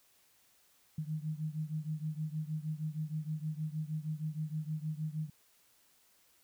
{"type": "beating tone pair", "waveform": "sine", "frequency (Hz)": [152.7, 159.1], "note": ["D#3", "D#3"], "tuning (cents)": [-32, 39], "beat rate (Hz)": 6.4, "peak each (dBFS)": [-37, -39], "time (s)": [0.98, 5.3], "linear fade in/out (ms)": 5, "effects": ["white hiss -68 dBFS RMS until 6.43 s"]}